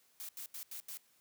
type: noise bursts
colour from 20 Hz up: blue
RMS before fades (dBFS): -45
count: 5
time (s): 0.2-0.972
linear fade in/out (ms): 0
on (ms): 88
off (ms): 83
effects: white hiss -70 dBFS RMS until 1.2 s + high-pass 80 Hz 12 dB/octave